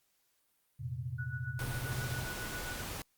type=chord; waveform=sine; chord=F suspended fourth; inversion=none; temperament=equal; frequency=87.31 / 116.54 / 130.81 Hz; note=F2 / Bb2 / C3; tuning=0 / 0 / 0 cents; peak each=-45 / -40 / -39 dBFS; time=0.79-2.26 s; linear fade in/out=20 ms
type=tone with tremolo; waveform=sine; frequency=1473 Hz; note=F#6; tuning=8 cents flat; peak=-40 dBFS; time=1.18-2.82 s; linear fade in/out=10 ms; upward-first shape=sine; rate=7.4 Hz; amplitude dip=70%
type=noise; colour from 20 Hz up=pink; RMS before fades=-41 dBFS; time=1.59-3.02 s; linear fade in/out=2 ms
effects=white hiss -75 dBFS RMS until 3.17 s + Opus 48 kbps